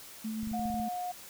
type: tone with tremolo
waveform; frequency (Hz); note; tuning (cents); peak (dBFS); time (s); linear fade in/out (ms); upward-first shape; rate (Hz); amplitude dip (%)
sine; 219.8; A3; -2; -32; 0.24-0.89; 10; triangle; 7.7; 25
type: clicks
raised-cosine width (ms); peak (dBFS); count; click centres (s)
5; -32; 8; 0.431 / 0.473 / 0.516 / 0.595 / 0.656 / 0.702 / 0.743 / 0.799
type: tone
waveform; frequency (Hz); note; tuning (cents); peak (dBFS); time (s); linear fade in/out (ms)
sine; 720; F#5; -47; -33; 0.53-1.12; 10
effects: white hiss -49 dBFS RMS until 1.29 s

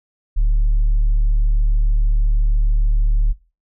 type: tone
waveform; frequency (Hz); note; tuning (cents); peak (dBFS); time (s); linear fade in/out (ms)
sine; 36.84; D1; +6; -10; 0.36-3.33; 20
effects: noise-tail reverb RT60 0.3 s tail -19 dB re dry + tanh soft clip ceiling -11 dBFS

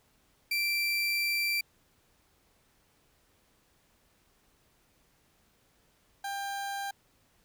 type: tone pair in turn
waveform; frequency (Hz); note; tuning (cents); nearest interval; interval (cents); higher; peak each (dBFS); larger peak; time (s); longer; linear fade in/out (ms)
30% pulse; 2349 / 795.3; D7 / G5; 0 / +25; octave + perfect fifth; 1875; first; -25 / -31; first; 0.51-1.61 / 6.24-6.91; first; 5
effects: pink hiss -68 dBFS RMS until 7.44 s

